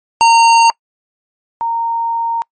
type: tone pair in turn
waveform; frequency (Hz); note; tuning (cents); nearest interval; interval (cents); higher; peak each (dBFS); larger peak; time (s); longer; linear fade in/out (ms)
square / sine; 920 / 923.8; A#5 / A#5; -23 / -16; unison; 7; second; -6 / -14; first; 0.21-0.7 / 1.61-2.42; second; 0
effects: noise-tail reverb RT60 0.1 s tail -26 dB re dry + MP3 32 kbps